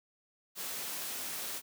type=noise; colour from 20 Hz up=white; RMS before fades=-39 dBFS; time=0.55-1.62 s; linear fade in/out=50 ms; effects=high-pass 150 Hz 12 dB/octave